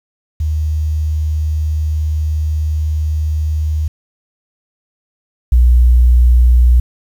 sine tone pair in turn, 77.1 / 61 Hz, D#2 / B1, -15 / -21 cents, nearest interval major third, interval 406 cents, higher first, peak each -13 / -5 dBFS, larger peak second, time 0.4-3.88 / 5.52-6.8 s, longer first, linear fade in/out 5 ms, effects 7-bit

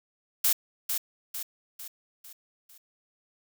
blue noise with echo, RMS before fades -23 dBFS, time 0.44-0.53 s, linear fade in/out 5 ms, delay 450 ms, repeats 5, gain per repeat -6 dB, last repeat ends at 2.78 s, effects none

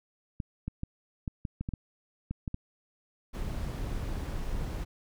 clicks, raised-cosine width 5 ms, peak -21 dBFS, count 11, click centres 0.402 / 0.68 / 0.834 / 1.278 / 1.452 / 1.61 / 1.689 / 1.737 / 2.31 / 2.478 / 2.544 s
brown noise, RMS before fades -34 dBFS, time 3.33-4.85 s, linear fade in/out 20 ms
effects none

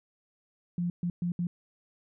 sine tone bursts at uneven times, 174.61 Hz, F3, in tune, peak -27 dBFS, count 4, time 0.78-0.9 / 1.03-1.1 / 1.22-1.32 / 1.39-1.47 s, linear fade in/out 2 ms, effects none

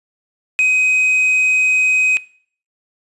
triangle tone with quantisation, 2518 Hz, D#7, 20 cents sharp, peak -9 dBFS, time 0.59-2.17 s, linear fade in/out 0 ms, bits 6, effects noise-tail reverb RT60 0.5 s tail -20 dB re dry + resampled to 24000 Hz

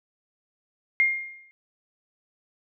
sine tone with exponential decay, 2123 Hz, C7, 25 cents sharp, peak -15 dBFS, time 1-1.51 s, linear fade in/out 0 ms, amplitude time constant 110 ms, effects none

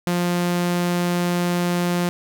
sawtooth tone, 175.7 Hz, F3, 11 cents sharp, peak -15 dBFS, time 0.07-2.09 s, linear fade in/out 0 ms, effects none

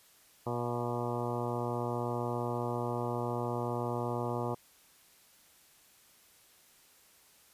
harmonic tone with a mistuned harmonic, 120.5 Hz, B2, 42 cents flat, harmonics 1 / 2 / 3 / 4 / 5 / 6 / 7 / 8 / 9 / 10, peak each -37 / -40 / -39 / -39 / -42 / -42 / -42 / -43 / -45 / -47 dBFS, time 0.46-4.55 s, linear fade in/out 10 ms, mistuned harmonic 6, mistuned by -36 cents, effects white hiss -62 dBFS RMS until 7.53 s + resampled to 32000 Hz

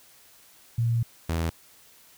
sine / sawtooth tone pair in turn, 116.54 / 82.41 Hz, A#2 / E2, 0 / 0 cents, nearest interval tritone, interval 600 cents, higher first, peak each -21 dBFS, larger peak neither, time 0.78-1.03 / 1.29-1.5 s, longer first, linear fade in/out 5 ms, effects white hiss -55 dBFS RMS until 2.17 s

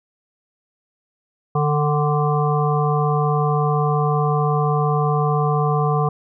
harmonic tone with a mistuned harmonic, 148.7 Hz, D3, 22 cents sharp, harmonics 1 / 3 / 5 / 7 / 8, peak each -18 / -23 / -24 / -26 / -26 dBFS, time 1.55-6.09 s, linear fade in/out 5 ms, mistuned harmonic 8, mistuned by -34 cents, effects none

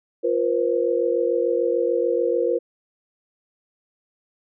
sine chord, F suspended fourth, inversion none, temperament equal with one note detuned, 349.2 / 476.5 / 523.3 Hz, F4 / Bb4 / C5, 0 / +38 / 0 cents, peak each -24 / -21 / -24 dBFS, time 0.23-2.59 s, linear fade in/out 20 ms, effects none

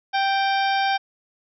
harmonic tone with a mistuned harmonic, 784 Hz, G5, in tune, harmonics 1 / 2 / 3 / 4 / 5 / 6 / 7, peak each -20 / -26 / -30 / -32 / -34 / -36 / -37 dBFS, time 0.13-0.98 s, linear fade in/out 20 ms, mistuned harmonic 5, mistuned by -110 cents, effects none

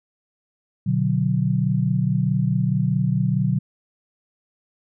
sine chord, B minor, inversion none, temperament just, 123.47 / 148.16 / 185.21 Hz, B2 / D3 / F#3, 0 / +16 / +2 cents, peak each -22 dBFS, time 0.86-3.59 s, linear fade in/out 10 ms, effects none

